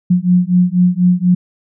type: beating tone pair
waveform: sine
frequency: 177.4 / 181.5 Hz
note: F3 / F#3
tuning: +27 / -33 cents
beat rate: 4.1 Hz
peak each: -12 dBFS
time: 0.1-1.35 s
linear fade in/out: 10 ms
effects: none